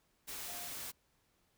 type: tone in noise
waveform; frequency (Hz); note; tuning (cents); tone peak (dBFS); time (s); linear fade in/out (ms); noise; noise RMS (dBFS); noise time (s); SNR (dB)
sine; 704; F5; +14; -52; 0.47-0.69; 20; white; -44; 0.27-0.92; -11
effects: pink hiss -75 dBFS RMS until 1.57 s